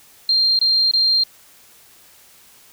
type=tone bursts; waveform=sine; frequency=4186 Hz; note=C8; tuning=in tune; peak=-13 dBFS; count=3; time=0.29-1.236 s; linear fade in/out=2 ms; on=300 ms; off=23 ms; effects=white hiss -49 dBFS RMS until 2.72 s